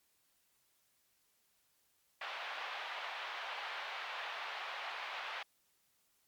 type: band-pass noise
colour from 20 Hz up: pink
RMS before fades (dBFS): -43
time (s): 2.21-5.43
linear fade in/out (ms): 5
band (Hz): 720 to 3500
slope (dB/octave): 24
effects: white hiss -75 dBFS RMS until 6.27 s + MP3 96 kbps